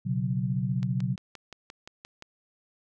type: chord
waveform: sine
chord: B suspended second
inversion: none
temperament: equal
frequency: 123.47 / 138.59 / 185 Hz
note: B2 / C#3 / F#3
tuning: 0 / 0 / 0 cents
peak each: -29 / -30 / -30 dBFS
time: 0.05-1.16 s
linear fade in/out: 20 ms
type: click train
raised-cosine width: 0.2 ms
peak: -25 dBFS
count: 9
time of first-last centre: 0.83-2.224 s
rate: 5.74 Hz
effects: none